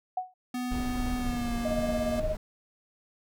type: tone with exponential decay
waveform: sine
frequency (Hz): 739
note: F#5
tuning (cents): -2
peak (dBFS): -24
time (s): 0.17-0.34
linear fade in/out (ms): 5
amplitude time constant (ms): 36
type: tone with pitch glide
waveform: square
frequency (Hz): 248.7 to 236.2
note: B3 to A#3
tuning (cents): +12 to +23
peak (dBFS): -31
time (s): 0.54-2.2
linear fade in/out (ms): 5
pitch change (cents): -89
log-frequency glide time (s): 1.18-1.53
type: noise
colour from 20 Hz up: brown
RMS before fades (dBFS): -34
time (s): 0.71-2.37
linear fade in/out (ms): 5
type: tone with tremolo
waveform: sine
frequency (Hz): 622.3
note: D#5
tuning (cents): 0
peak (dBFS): -26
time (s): 1.65-2.35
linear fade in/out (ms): 2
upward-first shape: sine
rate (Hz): 17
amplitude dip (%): 65
effects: none